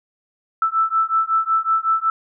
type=beating tone pair; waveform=sine; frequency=1318.5 / 1323.9 Hz; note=E6 / E6; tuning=0 / +7 cents; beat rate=5.4 Hz; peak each=-19 dBFS; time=0.62-2.1 s; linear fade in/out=2 ms; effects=none